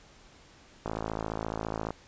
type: click train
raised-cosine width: 1 ms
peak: -18 dBFS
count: 58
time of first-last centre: 0.86-1.906 s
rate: 54.5 Hz
effects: pink hiss -56 dBFS RMS until 2.07 s + resampled to 16000 Hz